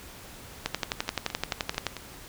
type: two click trains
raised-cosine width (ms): 0.2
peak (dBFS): -19 / -9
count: 5 / 15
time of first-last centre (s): 1.08-1.967 / 0.66-1.867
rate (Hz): 4.51 / 11.6
effects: pink hiss -46 dBFS RMS until 2.28 s